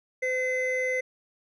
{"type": "tone pair together", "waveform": "triangle", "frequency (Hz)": [511, 2045], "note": ["C5", "C7"], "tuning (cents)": [-41, -40], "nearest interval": "2 octaves", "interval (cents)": 2401, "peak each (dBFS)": [-26, -26], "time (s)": [0.22, 1.01], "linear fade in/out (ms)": 10, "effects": ["resampled to 22050 Hz"]}